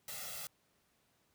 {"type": "noise with comb filter", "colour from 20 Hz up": "white", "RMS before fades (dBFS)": -44, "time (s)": [0.08, 0.47], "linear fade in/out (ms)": 2, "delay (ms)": 1.5, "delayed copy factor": 0.95, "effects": ["pink hiss -74 dBFS RMS until 1.34 s", "high-pass 80 Hz 12 dB/octave"]}